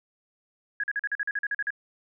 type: tone bursts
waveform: sine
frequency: 1661.2 Hz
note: G#6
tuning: in tune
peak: -25 dBFS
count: 12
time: 0.8-1.705 s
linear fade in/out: 2 ms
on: 36 ms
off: 43 ms
effects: none